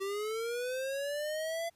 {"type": "linear sweep", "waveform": "square", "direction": "up", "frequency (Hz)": [384.4, 680], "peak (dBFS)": -34, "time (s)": [0, 1.7], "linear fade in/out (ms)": 20, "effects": ["pink hiss -70 dBFS RMS until 1.75 s", "resampled to 32000 Hz"]}